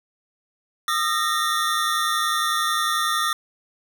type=tone cluster; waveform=square; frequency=1226 / 1337 / 1851 / 3519 Hz; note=D#6 / E6 / A#6 / A7; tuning=-26 / +24 / -13 / 0 cents; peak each=-24 / -28 / -28 / -29 dBFS; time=0.88-3.33 s; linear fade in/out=2 ms; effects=none